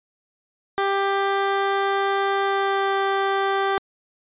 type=tone with pitch glide; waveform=15% pulse; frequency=394.3 to 391.6 Hz; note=G4 to G4; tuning=+10 to -2 cents; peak=-13 dBFS; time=0.78-3.78 s; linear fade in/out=0 ms; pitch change=-12 cents; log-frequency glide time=2.43-2.96 s; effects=resampled to 8000 Hz

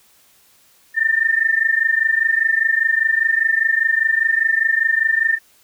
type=tone pair together; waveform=sine; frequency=1788 / 1813 Hz; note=A6 / A#6; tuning=+27 / -49 cents; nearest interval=unison; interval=24 cents; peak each=-17 dBFS; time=0.94-5.39 s; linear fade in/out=50 ms; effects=white hiss -54 dBFS RMS until 5.63 s

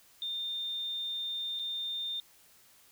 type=tone with dropouts; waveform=sine; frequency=3620 Hz; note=A7; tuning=48 cents sharp; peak=-33 dBFS; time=0.22-2.2 s; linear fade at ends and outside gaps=1 ms; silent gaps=1.591-1.595 s; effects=white hiss -61 dBFS RMS until 2.91 s

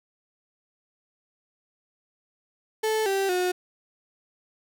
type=tone with pitch steps; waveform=35% pulse; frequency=436.8 / 389.8 / 362.4 Hz; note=A4 / G4 / F#4; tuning=-13 / -10 / -36 cents; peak=-21 dBFS; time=2.83-3.52 s; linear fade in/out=10 ms; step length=230 ms; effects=none

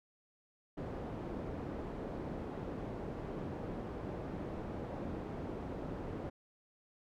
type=low-pass noise; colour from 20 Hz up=white; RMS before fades=-42 dBFS; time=0.77-6.3 s; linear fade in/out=10 ms; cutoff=450 Hz; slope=12 dB/octave; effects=none

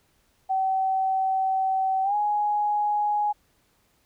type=tone with pitch glide; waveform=sine; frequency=764 to 833.1 Hz; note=G5 to G#5; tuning=-45 to +5 cents; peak=-21 dBFS; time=0.49-3.33 s; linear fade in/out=20 ms; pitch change=+150 cents; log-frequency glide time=2.03-2.15 s; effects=pink hiss -66 dBFS RMS until 4.05 s

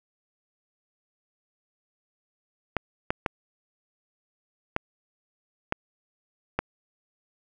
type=clicks; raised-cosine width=0.5 ms; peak=-9 dBFS; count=6; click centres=2.767 / 3.105 / 3.262 / 4.764 / 5.724 / 6.59 s; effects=none

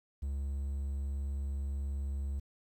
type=tone; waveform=triangle; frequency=69.3 Hz; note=C#2; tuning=in tune; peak=-31 dBFS; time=0.22-2.4 s; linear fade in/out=10 ms; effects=11-bit

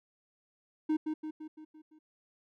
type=tone with echo; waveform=triangle; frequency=310 Hz; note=D#4; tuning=6 cents flat; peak=-24 dBFS; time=0.89-0.97 s; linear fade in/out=10 ms; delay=170 ms; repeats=6; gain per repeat=-5 dB; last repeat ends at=1.99 s; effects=none

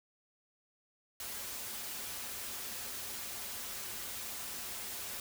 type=noise with comb filter; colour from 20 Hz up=white; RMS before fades=-42 dBFS; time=1.2-5.2 s; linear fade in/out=2 ms; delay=6.4 ms; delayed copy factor=-0.5; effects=none

